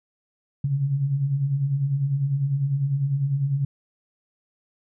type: beating tone pair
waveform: sine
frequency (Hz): 130 / 140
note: C3 / C#3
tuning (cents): -11 / +18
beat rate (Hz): 10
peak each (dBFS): -29 / -21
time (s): 0.64-3.65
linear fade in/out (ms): 5
effects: none